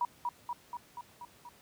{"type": "tone with echo", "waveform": "sine", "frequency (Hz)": 964, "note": "B5", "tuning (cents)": -42, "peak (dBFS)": -27, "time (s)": [0.01, 0.05], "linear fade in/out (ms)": 2, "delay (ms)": 240, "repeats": 6, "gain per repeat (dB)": -3, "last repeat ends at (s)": 1.49, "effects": ["pink hiss -60 dBFS RMS until 1.61 s", "high-pass 80 Hz 12 dB/octave"]}